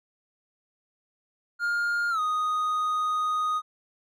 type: tone with pitch glide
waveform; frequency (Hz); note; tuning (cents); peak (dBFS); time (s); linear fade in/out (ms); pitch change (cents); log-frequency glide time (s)
triangle; 1412 to 1243.5; F6 to D#6; +19 to -1; -22; 1.59-3.62; 50; -220; 2.1-2.2
effects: none